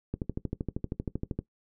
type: click train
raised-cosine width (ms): 3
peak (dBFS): -18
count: 17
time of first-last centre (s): 0.14-1.39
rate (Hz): 12.8
effects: noise-tail reverb RT60 0.1 s tail -17 dB re dry